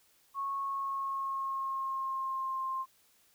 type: tone with pitch glide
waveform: sine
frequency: 1100 to 1055.8 Hz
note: C#6 to C6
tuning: -14 to +15 cents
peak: -32 dBFS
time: 0.34-2.86 s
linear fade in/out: 50 ms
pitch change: -71 cents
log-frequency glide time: 0.56-2.64 s
effects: white hiss -67 dBFS RMS until 3.34 s